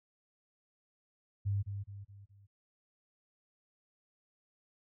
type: tone with echo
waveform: sine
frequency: 100 Hz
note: G2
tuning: 35 cents sharp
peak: -30 dBFS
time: 1.45-1.63 s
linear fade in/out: 20 ms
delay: 210 ms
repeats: 4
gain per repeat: -7 dB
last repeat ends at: 2.47 s
effects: noise-tail reverb RT60 0.1 s tail -21 dB re dry